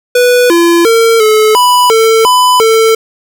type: tone with pitch steps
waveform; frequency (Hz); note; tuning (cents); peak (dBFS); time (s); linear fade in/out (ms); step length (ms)
square; 492.1 / 340.6 / 456.2 / 431.7 / 989 / 447.5 / 1000 / 446.6; B4 / F4 / A#4 / A4 / B5 / A4 / B5 / A4; -6 / -43 / -37 / -33 / +2 / +29 / +21 / +26; -5; 0.15-2.95; 5; 350
effects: none